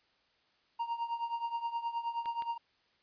triangle tone with tremolo, 932.3 Hz, A#5, in tune, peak -28 dBFS, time 0.79-2.58 s, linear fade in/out 10 ms, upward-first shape triangle, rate 9.5 Hz, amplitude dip 85%
clicks, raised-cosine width 0.3 ms, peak -31 dBFS, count 2, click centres 2.258 / 2.422 s
effects white hiss -71 dBFS RMS until 3.02 s + resampled to 11025 Hz

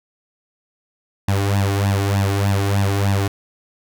sawtooth tone with flanger, 99.4 Hz, G2, 25 cents sharp, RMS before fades -18 dBFS, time 1.28-3.28 s, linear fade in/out 5 ms, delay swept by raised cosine 1.1 to 2.8 ms, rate 3.3 Hz, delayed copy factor +0.85, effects none

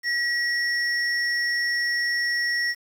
sine tone pair together, 1918 / 5458 Hz, A#6 / F8, +49 / -41 cents, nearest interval octave + tritone, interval 1810 cents, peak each -21 / -27 dBFS, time 0.03-2.75 s, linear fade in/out 50 ms, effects tanh soft clip ceiling -18 dBFS + 8-bit

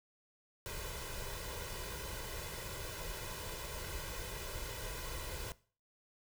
pink noise with comb filter, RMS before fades -43 dBFS, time 0.66-5.52 s, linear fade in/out 0 ms, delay 2 ms, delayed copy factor +0.7, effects noise-tail reverb RT60 0.4 s tail -19 dB re dry

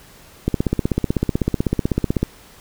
click train, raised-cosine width 3 ms, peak -4 dBFS, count 29, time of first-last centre 0.48-2.23 s, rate 16 Hz, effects pink hiss -46 dBFS RMS until 2.6 s

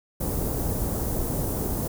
pink band-stop noise, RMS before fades -27 dBFS, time 0.2-1.88 s, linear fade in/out 10 ms, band 600 to 12000 Hz, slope 12 dB/octave, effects none

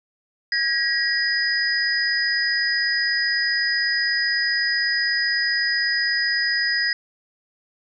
sine tone cluster, 1641 / 1905 / 4974 Hz, G#6 / A#6 / D#8, -21 / +37 / -1 cents, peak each -26 / -22 / -23 dBFS, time 0.52-6.93 s, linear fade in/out 2 ms, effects none

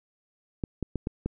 clicks, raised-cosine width 3 ms, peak -16 dBFS, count 5, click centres 0.638 / 0.827 / 0.957 / 1.071 / 1.26 s, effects none

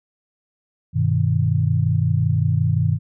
sine chord, G augmented, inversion none, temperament equal, 98 / 123.47 / 155.56 Hz, G2 / B2 / D#3, 0 / 0 / 0 cents, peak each -20 dBFS, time 0.93-2.99 s, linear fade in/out 50 ms, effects none

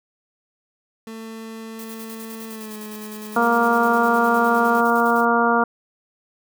30% pulse tone with pitch glide, 223.6 to 213.4 Hz, A3 to G#3, +28 to +47 cents, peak -30 dBFS, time 1.07-4.81 s, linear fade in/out 2 ms, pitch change -81 cents, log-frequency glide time 2.47-2.76 s
blue noise with tremolo, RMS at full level -39 dBFS, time 1.79-5.25 s, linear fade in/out 2 ms, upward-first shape square, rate 9.8 Hz, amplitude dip 60%
harmonic tone, 234.5 Hz, A#3, 11 cents sharp, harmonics 1 / 2 / 3 / 4 / 5 / 6, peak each -22 / -22 / -22 / -22 / -22 / -22 dBFS, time 3.36-5.64 s, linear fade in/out 5 ms
effects none

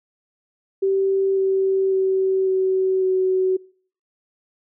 sine tone with pitch steps, 387.7 / 384.4 / 381 / 377.8 / 374.5 Hz, G4 / G4 / G4 / F#4 / F#4, -19 / -34 / -49 / +36 / +21 cents, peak -16 dBFS, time 0.82-3.57 s, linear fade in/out 10 ms, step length 550 ms, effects noise-tail reverb RT60 0.5 s tail -24 dB re dry

